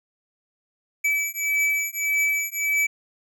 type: beating tone pair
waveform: square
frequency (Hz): 2300 / 2301.7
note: D7 / D7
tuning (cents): -37 / -35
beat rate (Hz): 1.7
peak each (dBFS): -25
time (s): 1.04-2.87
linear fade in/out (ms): 10
effects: none